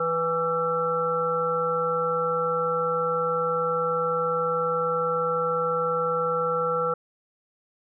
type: harmonic tone with a mistuned harmonic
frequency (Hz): 164.81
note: E3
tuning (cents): 0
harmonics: 1 / 3 / 5 / 7 / 8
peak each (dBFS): -36 / -25 / -36 / -35 / -26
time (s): 0-6.94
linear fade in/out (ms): 5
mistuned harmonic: 8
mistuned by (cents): +28
effects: none